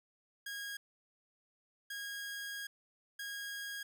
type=tone bursts at uneven times; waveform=sawtooth; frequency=1637 Hz; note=G#6; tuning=25 cents flat; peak=-37 dBFS; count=3; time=0.46-0.77 / 1.9-2.67 / 3.19-3.83 s; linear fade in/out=5 ms; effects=none